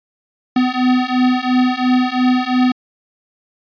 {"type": "beating tone pair", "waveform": "square", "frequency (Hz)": [250.8, 253.7], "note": ["B3", "B3"], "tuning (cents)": [27, 47], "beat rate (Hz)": 2.9, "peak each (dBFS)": [-17, -16], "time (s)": [0.56, 2.72], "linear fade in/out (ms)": 5, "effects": ["resampled to 11025 Hz"]}